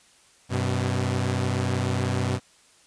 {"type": "tone pair together", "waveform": "sawtooth", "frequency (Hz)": [95.9, 125.6], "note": ["G2", "B2"], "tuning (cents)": [-37, 30], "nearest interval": "perfect fourth", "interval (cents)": 467, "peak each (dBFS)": -22, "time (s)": [0.49, 2.4], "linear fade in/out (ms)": 50, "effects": ["white hiss -57 dBFS RMS until 2.86 s", "resampled to 22050 Hz"]}